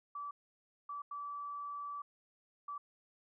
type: tone bursts at uneven times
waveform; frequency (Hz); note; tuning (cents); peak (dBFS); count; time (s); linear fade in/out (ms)
sine; 1155; D6; -29; -40; 4; 0.15-0.31 / 0.89-1.02 / 1.11-2.02 / 2.68-2.78; 5
effects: none